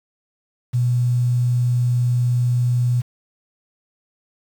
sine tone with quantisation, 122.4 Hz, B2, 15 cents flat, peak -15 dBFS, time 0.73-3.02 s, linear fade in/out 20 ms, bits 7, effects none

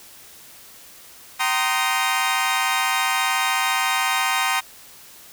20% pulse chord, C minor seventh, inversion second, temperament equal with one note detuned, 770.1 / 932.3 / 1046.5 / 1244.5 Hz, G5 / Bb5 / C6 / Eb6, -31 / 0 / 0 / 0 cents, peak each -20 dBFS, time 1.39-4.61 s, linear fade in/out 20 ms, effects white hiss -45 dBFS RMS until 5.32 s

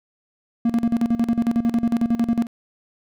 triangle tone with tremolo, 233.1 Hz, A#3, in tune, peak -13 dBFS, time 0.65-2.47 s, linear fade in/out 5 ms, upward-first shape square, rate 11 Hz, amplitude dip 80%, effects none

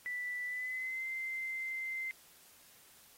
sine tone with pitch glide, 1975.5 to 2079 Hz, B6 to C7, 0 to -12 cents, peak -36 dBFS, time 0.06-2.11 s, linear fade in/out 0 ms, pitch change +88 cents, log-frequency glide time 0.45-1.06 s, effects white hiss -61 dBFS RMS until 3.17 s + AAC 48 kbps

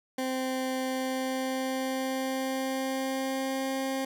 20% pulse tone with pitch glide, 260 to 266.8 Hz, C4 to C4, -11 to +34 cents, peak -24 dBFS, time 0.18-4.05 s, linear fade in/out 5 ms, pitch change +45 cents, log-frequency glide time 0.78-3.75 s, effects none

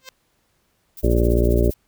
5% pulse tone with exponential growth, 523.3 Hz, C5, in tune, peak -21 dBFS, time 0-0.09 s, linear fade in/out 2 ms, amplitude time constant 19 ms
violet noise with tremolo, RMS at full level -35 dBFS, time 0.97-1.74 s, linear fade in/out 2 ms, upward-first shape triangle, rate 15 Hz, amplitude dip 100%
harmonic tone, 58.7 Hz, A#1, 13 cents sharp, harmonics 1 / 2 / 3 / 4 / 5 / 6 / 7 / 8 / 9 / 10, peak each -17 / -23 / -31 / -25 / -29 / -23 / -23 / -35 / -33 / -26 dBFS, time 1.03-1.71 s, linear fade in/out 10 ms
effects pink hiss -66 dBFS RMS until 1.87 s

